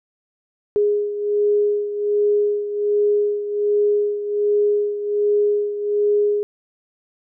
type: beating tone pair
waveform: sine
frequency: 413.5 / 414.8 Hz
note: G#4 / G#4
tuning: -8 / -2 cents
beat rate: 1.3 Hz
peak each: -17 / -23 dBFS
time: 0.76-6.43 s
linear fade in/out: 0 ms
effects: none